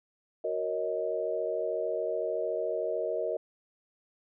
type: chord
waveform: sine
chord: D# minor seventh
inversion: first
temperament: equal with one note detuned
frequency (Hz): 370 / 466.2 / 554.4 / 628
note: F#4 / A#4 / C#5 / D#5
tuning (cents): 0 / 0 / 0 / +16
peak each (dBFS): -37 / -33 / -37 / -32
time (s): 0.44-3.37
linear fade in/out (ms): 5
effects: none